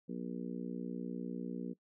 harmonic tone, 60 Hz, B1, 49 cents flat, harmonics 3 / 4 / 5 / 6 / 7 / 8, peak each -42 / -42 / -46 / -49 / -50 / -51 dBFS, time 0.08-1.74 s, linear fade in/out 20 ms, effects noise-tail reverb RT60 0.1 s tail -21 dB re dry

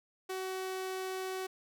sawtooth tone, 376.2 Hz, F#4, 29 cents sharp, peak -32 dBFS, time 0.29-1.47 s, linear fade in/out 10 ms, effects none

